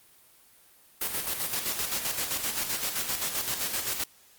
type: noise with tremolo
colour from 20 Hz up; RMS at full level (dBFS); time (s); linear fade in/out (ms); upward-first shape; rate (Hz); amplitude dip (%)
white; -29; 1.01-4.04; 5; square; 7.7; 50
effects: white hiss -58 dBFS RMS until 4.38 s + Opus 32 kbps